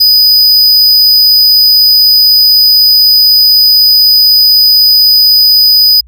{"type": "tone", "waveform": "square", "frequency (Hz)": 4978, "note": "D#8", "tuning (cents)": 0, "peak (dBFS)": -3, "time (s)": [0, 6.01], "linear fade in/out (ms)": 10, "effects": ["added 60 Hz sine -34 dBFS peak until 6.07 s"]}